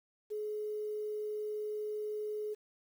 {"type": "tone with quantisation", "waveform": "sine", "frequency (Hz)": 423.9, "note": "G#4", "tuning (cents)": 35, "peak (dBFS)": -35, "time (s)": [0.3, 2.55], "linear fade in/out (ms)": 20, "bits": 10, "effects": []}